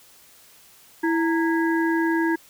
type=harmonic tone with a mistuned harmonic; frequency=329.6 Hz; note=E4; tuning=in tune; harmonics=1 / 3 / 5 / 6; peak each=-20 / -28 / -27 / -37 dBFS; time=1.03-2.36 s; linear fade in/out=10 ms; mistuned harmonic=3; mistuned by=-120 cents; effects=white hiss -52 dBFS RMS until 2.49 s